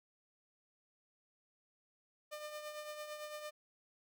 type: tone with tremolo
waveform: sawtooth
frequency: 602 Hz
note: D5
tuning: 43 cents sharp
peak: -38 dBFS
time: 2.31-3.51 s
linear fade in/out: 20 ms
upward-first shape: triangle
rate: 8.9 Hz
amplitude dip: 55%
effects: none